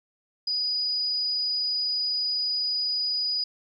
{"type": "tone", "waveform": "sine", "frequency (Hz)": 4936, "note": "D#8", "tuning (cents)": -15, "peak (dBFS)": -24, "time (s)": [0.47, 3.44], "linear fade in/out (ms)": 5, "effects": ["11-bit"]}